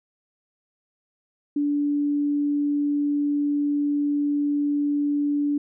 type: tone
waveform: sine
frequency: 290 Hz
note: D4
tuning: 22 cents flat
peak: -20 dBFS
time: 1.56-5.58 s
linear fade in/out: 5 ms
effects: none